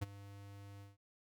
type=tone with ADSR envelope; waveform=square; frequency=100.2 Hz; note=G2; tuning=38 cents sharp; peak=-35 dBFS; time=0.01-0.97 s; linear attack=15 ms; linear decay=23 ms; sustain=-17 dB; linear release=160 ms; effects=noise-tail reverb RT60 0.1 s tail -21 dB re dry